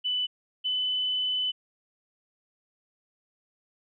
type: tone pair in turn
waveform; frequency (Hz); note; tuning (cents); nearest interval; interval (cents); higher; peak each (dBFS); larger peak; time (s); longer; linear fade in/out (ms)
sine; 2989 / 3010; F#7 / F#7; +17 / +29; unison; 12; second; -25; neither; 0.04-0.27 / 0.64-1.52; second; 20
effects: none